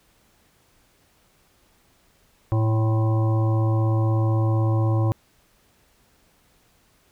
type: harmonic tone with a mistuned harmonic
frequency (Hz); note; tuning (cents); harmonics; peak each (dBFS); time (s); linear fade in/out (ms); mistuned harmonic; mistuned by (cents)
110.5; A2; +8; 1 / 3 / 5 / 7 / 9 / 10; -18 / -28 / -32 / -35 / -37 / -38; 2.52-5.12; 0; 10; -53
effects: pink hiss -61 dBFS RMS until 7.11 s